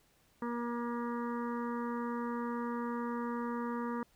harmonic tone, 237.8 Hz, A#3, 35 cents sharp, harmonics 1 / 2 / 4 / 5 / 6 / 7 / 8, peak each -36 / -41 / -42 / -44 / -52 / -52 / -54 dBFS, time 0.42-4.03 s, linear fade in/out 2 ms, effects pink hiss -69 dBFS RMS until 4.15 s

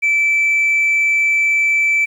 sine tone, 2321 Hz, D7, 21 cents flat, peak -10 dBFS, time 0.02-2.06 s, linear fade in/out 20 ms, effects tanh soft clip ceiling -10 dBFS + 8-bit

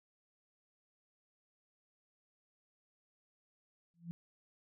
sine tone with exponential growth, 169.9 Hz, F3, 47 cents flat, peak -36 dBFS, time 3.94-4.11 s, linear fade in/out 0 ms, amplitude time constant 35 ms, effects none

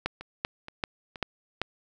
two click trains, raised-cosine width 0.3 ms, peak -24 / -11 dBFS, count 3 / 5, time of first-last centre 0.21-1.158 / 0.06-1.616 s, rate 2.11 / 2.57 Hz, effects none

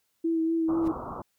sine tone with vibrato, 326.7 Hz, E4, 15 cents flat, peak -23 dBFS, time 0.24-0.92 s, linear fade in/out 10 ms, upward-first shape sine, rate 4.1 Hz, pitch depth 22 cents each way
white low-pass noise, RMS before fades -37 dBFS, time 0.68-1.22 s, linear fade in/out 5 ms, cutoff 1300 Hz, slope 96 dB/octave
brown noise with exponential growth, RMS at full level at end -29 dBFS, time 0.8-0.88 s, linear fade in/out 5 ms, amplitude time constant 17 ms
effects white hiss -74 dBFS RMS until 1.38 s

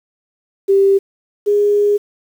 sine tone pair in turn, 392.7 / 411.5 Hz, G4 / G#4, +3 / -16 cents, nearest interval minor second, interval 81 cents, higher second, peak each -8 / -10 dBFS, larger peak first, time 0.68-0.99 / 1.46-1.98 s, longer second, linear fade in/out 20 ms, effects 7-bit

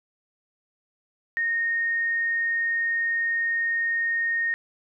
sine tone, 1850 Hz, A#6, 14 cents flat, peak -22 dBFS, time 1.37-4.54 s, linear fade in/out 0 ms, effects none

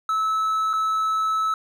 triangle tone with dropouts, 1302 Hz, E6, 22 cents flat, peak -18 dBFS, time 0.09-1.54 s, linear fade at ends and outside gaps 2 ms, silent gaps 0.732-0.736 s, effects none

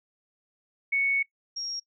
sine tone pair in turn, 2217 / 5586 Hz, C#7 / F8, 0 / -1 cents, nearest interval octave + major third, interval 1599 cents, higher second, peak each -22 / -31 dBFS, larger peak first, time 0.92-1.23 / 1.56-1.8 s, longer first, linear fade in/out 10 ms, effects noise-tail reverb RT60 0.1 s tail -22 dB re dry

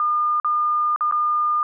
sine tone with dropouts, 1211 Hz, D#6, 47 cents flat, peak -17 dBFS, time 0-1.63 s, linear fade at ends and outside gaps 1 ms, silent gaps 0.4-0.446 / 0.961-1.008 / 1.112-1.123 s, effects none

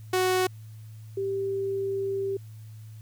sawtooth / sine tone pair in turn, 370 / 391.5 Hz, F#4 / G4, 0 / -2 cents, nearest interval minor second, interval 98 cents, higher second, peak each -18 / -26 dBFS, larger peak first, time 0.13-0.47 / 1.17-2.37 s, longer second, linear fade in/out 5 ms, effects added 109 Hz sine -41 dBFS peak until 3.01 s + white hiss -61 dBFS RMS until 3.01 s

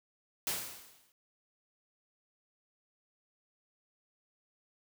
white noise with exponential decay, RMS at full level -32 dBFS, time 0.47-1.12 s, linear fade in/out 1 ms, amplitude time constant 140 ms, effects none

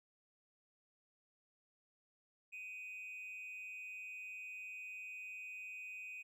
triangle tone with amplitude modulation, 2500 Hz, D#7, 8 cents sharp, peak -40 dBFS, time 2.52-6.23 s, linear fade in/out 20 ms, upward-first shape sine, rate 203 Hz, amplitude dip 70%, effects tanh soft clip ceiling -40 dBFS

